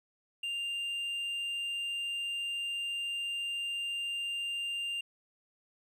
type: tone with hard clipping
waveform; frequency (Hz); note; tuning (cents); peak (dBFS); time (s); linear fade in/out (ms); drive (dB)
sine; 2794; F7; 0; -34; 0.43-5.01; 5; 3
effects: none